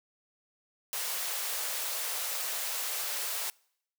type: high-pass noise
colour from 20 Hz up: white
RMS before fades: -34 dBFS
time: 0.93-3.5 s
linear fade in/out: 0 ms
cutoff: 440 Hz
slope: 48 dB/octave
effects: noise-tail reverb RT60 0.7 s tail -26 dB re dry